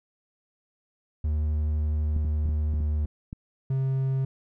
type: tone with pitch glide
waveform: triangle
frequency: 76 to 75.52 Hz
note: D#2 to D2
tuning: -40 to +49 cents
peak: -21 dBFS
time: 1.24-3.06 s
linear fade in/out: 5 ms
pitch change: -11 cents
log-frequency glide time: 2.72-2.79 s
type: clicks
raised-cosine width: 5 ms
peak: -23 dBFS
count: 8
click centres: 2.164 / 2.249 / 2.456 / 2.49 / 2.738 / 2.804 / 3.054 / 3.329 s
type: tone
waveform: triangle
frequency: 133.3 Hz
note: C3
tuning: 33 cents sharp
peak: -21 dBFS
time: 3.7-4.25 s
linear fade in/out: 5 ms
effects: none